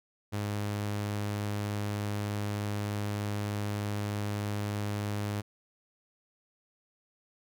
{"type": "tone", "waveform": "sawtooth", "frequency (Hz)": 103.3, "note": "G#2", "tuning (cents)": -9, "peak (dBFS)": -27, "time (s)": [0.32, 5.42], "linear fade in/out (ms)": 20, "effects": []}